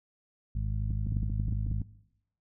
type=harmonic tone; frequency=51.91 Hz; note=G#1; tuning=in tune; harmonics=1 / 2 / 3 / 4; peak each=-30 / -33 / -41 / -44 dBFS; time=0.55-1.82 s; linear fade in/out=5 ms
type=clicks; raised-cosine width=5 ms; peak=-23 dBFS; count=12; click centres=0.906 / 1.067 / 1.122 / 1.168 / 1.231 / 1.299 / 1.399 / 1.483 / 1.525 / 1.666 / 1.715 / 1.816 s
effects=noise-tail reverb RT60 0.8 s tail -19 dB re dry